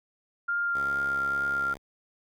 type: tone with vibrato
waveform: sine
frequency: 1396.9 Hz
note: F6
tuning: in tune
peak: -25 dBFS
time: 0.48-1.74 s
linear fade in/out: 10 ms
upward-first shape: sine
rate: 2.3 Hz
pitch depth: 9 cents each way
type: tone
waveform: 5% pulse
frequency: 69 Hz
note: C#2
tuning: 7 cents flat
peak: -30 dBFS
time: 0.74-1.78 s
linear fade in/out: 20 ms
effects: none